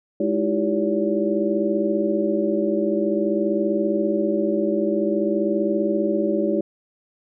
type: tone cluster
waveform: sine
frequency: 209 / 318.1 / 338.6 / 393.4 / 570 Hz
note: G#3 / D#4 / E4 / G4 / C#5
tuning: +11 / +38 / +46 / +6 / +48 cents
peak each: -25 dBFS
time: 0.2-6.61 s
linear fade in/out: 5 ms
effects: none